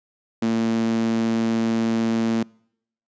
sawtooth tone with high-pass filter, 113.5 Hz, A#2, 46 cents flat, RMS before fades -21 dBFS, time 0.42-2.43 s, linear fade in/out 5 ms, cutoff 240 Hz, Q 4.6, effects noise-tail reverb RT60 0.7 s tail -26 dB re dry + resampled to 16000 Hz

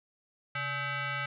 sine tone with frequency modulation, 135.3 Hz, C#3, 42 cents flat, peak -31 dBFS, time 0.55-1.26 s, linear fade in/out 5 ms, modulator 713 Hz, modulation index 3.4, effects none

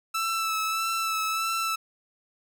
sawtooth tone with vibrato, 1319 Hz, E6, 1 cent sharp, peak -22 dBFS, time 0.14-1.76 s, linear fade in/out 10 ms, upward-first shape sine, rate 1.6 Hz, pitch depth 24 cents each way, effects none

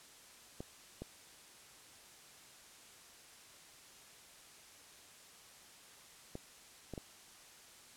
clicks, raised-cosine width 2 ms, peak -29 dBFS, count 5, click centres 0.605 / 1.02 / 6.354 / 6.937 / 6.978 s, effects white hiss -58 dBFS RMS until 7.96 s + low-pass 10000 Hz 12 dB/octave

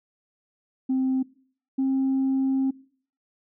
sine tone pair in turn, 261.6 / 266.8 Hz, C4 / C4, 0 / +34 cents, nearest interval unison, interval 34 cents, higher second, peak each -19 dBFS, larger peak neither, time 0.89-1.23 / 1.78-2.71 s, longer second, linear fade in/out 10 ms, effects noise-tail reverb RT60 0.5 s tail -21 dB re dry + tanh soft clip ceiling -18 dBFS

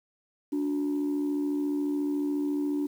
sine tone pair together, 290.5 / 364.6 Hz, D4 / F#4, -19 / -25 cents, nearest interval major third, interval 394 cents, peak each -25 / -33 dBFS, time 0.52-2.87 s, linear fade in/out 10 ms, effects tanh soft clip ceiling -22 dBFS + 9-bit

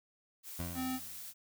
blue noise, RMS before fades -46 dBFS, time 0.43-1.34 s, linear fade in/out 50 ms
20% pulse tone with exponential decay, 86 Hz, F2, 26 cents flat, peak -31 dBFS, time 0.59-1.33 s, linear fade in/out 5 ms, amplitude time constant 160 ms
square tone, 258.3 Hz, C4, 22 cents flat, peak -35 dBFS, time 0.74-1 s, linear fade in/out 50 ms
effects none

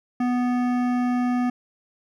sine tone with hard clipping, 246.8 Hz, B3, 1 cent flat, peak -22 dBFS, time 0.2-1.5 s, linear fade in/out 5 ms, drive 14 dB, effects none

